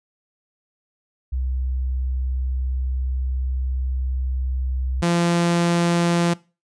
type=tone pair in turn; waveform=sine / sawtooth; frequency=64.3 / 171.66 Hz; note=C2 / F3; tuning=-30 / -30 cents; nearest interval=octave + perfect fourth; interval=1700 cents; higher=second; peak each=-21 / -13 dBFS; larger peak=second; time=1.32-5.02 / 5.02-6.34 s; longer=first; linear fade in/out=10 ms; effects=noise-tail reverb RT60 0.3 s tail -21 dB re dry + resampled to 22050 Hz